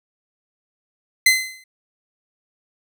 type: tone with exponential decay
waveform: sawtooth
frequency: 2052 Hz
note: C7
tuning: 34 cents flat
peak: -5 dBFS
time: 1.26-1.64 s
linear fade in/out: 5 ms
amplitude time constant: 81 ms
effects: none